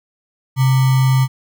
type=tone with sample-and-hold; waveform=sine; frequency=131.4 Hz; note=C3; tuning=8 cents sharp; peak=-10 dBFS; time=0.56-1.28 s; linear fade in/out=50 ms; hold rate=1050 Hz; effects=none